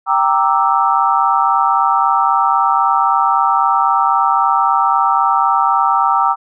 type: chord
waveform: sine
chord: E half-diminished seventh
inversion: first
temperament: equal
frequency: 784 / 932.3 / 1174.7 / 1318.5 Hz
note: G5 / Bb5 / D6 / E6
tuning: 0 / 0 / 0 / 0 cents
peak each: -16 dBFS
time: 0.06-6.36 s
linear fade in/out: 50 ms
effects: none